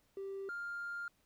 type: tone pair in turn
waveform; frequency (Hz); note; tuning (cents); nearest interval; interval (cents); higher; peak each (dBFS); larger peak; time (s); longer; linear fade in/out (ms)
triangle; 391 / 1401; G4 / F6; -4 / +5; octave + minor seventh; 2209; second; -37 / -36; second; 0.17-0.49 / 0.49-1.08; second; 2
effects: tanh soft clip ceiling -36 dBFS + pink hiss -74 dBFS RMS until 1.25 s

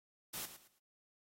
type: noise with echo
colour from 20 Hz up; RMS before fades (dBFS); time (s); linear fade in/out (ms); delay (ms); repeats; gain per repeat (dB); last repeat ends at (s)
white; -43; 0.33-0.46; 10; 110; 3; -11; 0.79
effects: AAC 48 kbps

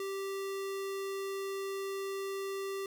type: tone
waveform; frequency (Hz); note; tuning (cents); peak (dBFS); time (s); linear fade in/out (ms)
square; 391; G4; -4; -36; 0-2.86; 2
effects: none

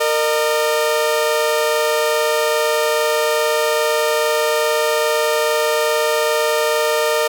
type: tone pair together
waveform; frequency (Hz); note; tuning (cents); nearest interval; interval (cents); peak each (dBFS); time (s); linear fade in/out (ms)
sawtooth; 461.6 / 608; A#4 / D#5; -17 / -40; perfect fourth; 477; -14 / -14; 0-7.28; 10
effects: none

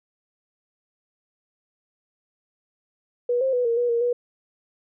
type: tone with pitch steps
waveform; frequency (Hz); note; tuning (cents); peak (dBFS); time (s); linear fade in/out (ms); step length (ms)
sine; 485.8 / 529 / 493.2 / 464.7 / 483.9 / 467.9 / 485.1; B4 / C5 / B4 / A#4 / B4 / A#4 / B4; -29 / +19 / -2 / -5 / -35 / +6 / -31; -19; 3.29-4.13; 5; 120
effects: none

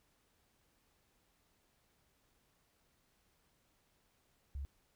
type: tone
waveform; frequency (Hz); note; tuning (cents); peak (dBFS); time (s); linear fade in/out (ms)
sine; 69.3; C#2; 0; -39; 4.55-4.65; 0
effects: pink hiss -75 dBFS RMS until 4.95 s

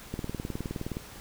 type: click train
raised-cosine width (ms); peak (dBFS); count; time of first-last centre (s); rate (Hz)
3; -20; 17; 0.14-0.969; 19.3
effects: pink hiss -47 dBFS RMS until 1.2 s

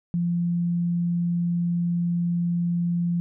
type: tone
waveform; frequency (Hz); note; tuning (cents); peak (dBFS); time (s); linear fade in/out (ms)
sine; 172.7; F3; -19; -21; 0.14-3.2; 0
effects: none

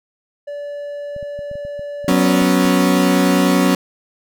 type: tone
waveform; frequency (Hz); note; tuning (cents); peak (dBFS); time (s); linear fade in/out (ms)
triangle; 578; D5; -28; -23; 0.47-2.43; 10
type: clicks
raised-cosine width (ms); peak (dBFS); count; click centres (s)
5; -24; 11; 1.164 / 1.228 / 1.391 / 1.514 / 1.555 / 1.651 / 1.794 / 2.045 / 2.12 / 2.42 / 2.652
type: chord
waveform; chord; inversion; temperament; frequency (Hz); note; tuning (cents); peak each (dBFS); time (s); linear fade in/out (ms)
35% pulse; F# suspended fourth; none; equal; 185 / 246.9 / 277.2; F#3 / B3 / C#4; 0 / 0 / 0; -14 / -17 / -14; 2.08-3.75; 2
effects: none

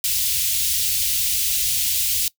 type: band-stop noise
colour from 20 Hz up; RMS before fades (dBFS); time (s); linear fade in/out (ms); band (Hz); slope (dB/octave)
white; -21; 0.04-2.28; 2; 110 to 2700; 24
effects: noise-tail reverb RT60 0.1 s tail -21 dB re dry

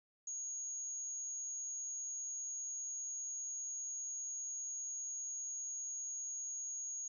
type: tone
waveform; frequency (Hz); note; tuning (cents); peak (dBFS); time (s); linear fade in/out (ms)
sine; 6645; G#8; 0; -40; 0.27-7.08; 5
effects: none

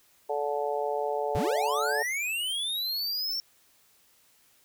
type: harmonic tone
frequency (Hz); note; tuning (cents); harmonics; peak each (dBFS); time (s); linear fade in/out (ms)
145.2; D3; -19; 3 / 4 / 5 / 6; -31 / -32 / -33 / -34; 0.29-2.03; 10
type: linear sweep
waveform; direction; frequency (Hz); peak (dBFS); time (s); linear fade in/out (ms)
square; up; 68 to 5500; -29; 1.35-3.4; 0
effects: white hiss -63 dBFS RMS until 4.64 s

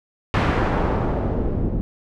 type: noise with low-pass filter sweep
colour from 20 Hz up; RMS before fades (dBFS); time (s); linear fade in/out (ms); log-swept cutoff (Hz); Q
pink; -21; 0.34-1.81; 0; 2200 to 260; 0.86
effects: none

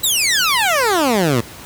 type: exponential sweep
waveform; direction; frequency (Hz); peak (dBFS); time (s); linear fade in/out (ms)
15% pulse; down; 4025 to 110; -7; 0.03-1.41; 10
effects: pink hiss -36 dBFS RMS until 1.65 s + high-pass 60 Hz 12 dB/octave

